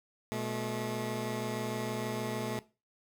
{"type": "tone pair together", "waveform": "15% pulse", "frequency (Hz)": [120.8, 215.2], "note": ["B2", "A3"], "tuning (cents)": [-38, -38], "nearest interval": "minor seventh", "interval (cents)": 1000, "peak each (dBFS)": [-31, -29], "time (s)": [0.32, 2.59], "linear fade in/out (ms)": 0, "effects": ["noise-tail reverb RT60 0.3 s tail -18 dB re dry"]}